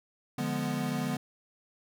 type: chord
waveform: square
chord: D diminished seventh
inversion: none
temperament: equal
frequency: 146.83 / 174.61 / 207.7 / 246.9 Hz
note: D3 / F3 / Ab3 / Cb4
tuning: 0 / 0 / 0 / 0 cents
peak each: -36 / -38 / -37 / -34 dBFS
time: 0.38-1.17 s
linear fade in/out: 5 ms
effects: none